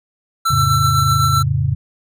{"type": "tone with tremolo", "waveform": "square", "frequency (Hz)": 1338, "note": "E6", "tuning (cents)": 25, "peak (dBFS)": -14, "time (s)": [0.45, 1.43], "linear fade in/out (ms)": 10, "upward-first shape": "sine", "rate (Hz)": 7.9, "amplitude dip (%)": 35}
{"type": "chord", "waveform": "sine", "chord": "F augmented", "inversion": "none", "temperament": "equal", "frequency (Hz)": [87.31, 110, 138.59], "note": ["F2", "A2", "C#3"], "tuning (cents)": [0, 0, 0], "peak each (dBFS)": [-21, -19, -17], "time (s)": [0.5, 1.75], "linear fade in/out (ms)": 10}
{"effects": []}